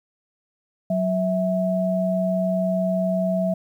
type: tone pair together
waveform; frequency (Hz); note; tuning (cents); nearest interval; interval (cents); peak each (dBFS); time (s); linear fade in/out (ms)
sine; 185 / 653.4; F#3 / E5; 0 / -15; octave + minor seventh; 2185; -22; 0.9-3.54; 5
effects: 9-bit